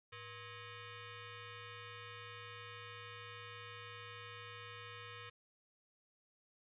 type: ring-modulated tone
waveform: 10% pulse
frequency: 587.3 Hz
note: D5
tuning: in tune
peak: -37 dBFS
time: 0.12-5.3 s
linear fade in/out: 10 ms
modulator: 694 Hz
effects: resampled to 8000 Hz